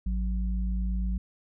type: tone pair together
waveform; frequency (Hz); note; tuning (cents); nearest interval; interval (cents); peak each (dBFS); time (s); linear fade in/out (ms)
sine; 54.32 / 185; A1 / F#3; -22 / 0; octave + major sixth; 2122; -26 / -34; 0.06-1.18; 5
effects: none